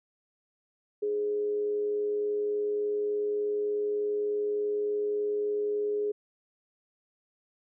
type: tone with amplitude modulation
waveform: sine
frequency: 416.4 Hz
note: G#4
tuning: 5 cents sharp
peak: -25 dBFS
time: 1.02-6.12 s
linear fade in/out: 10 ms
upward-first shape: sine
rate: 111 Hz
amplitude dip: 30%
effects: none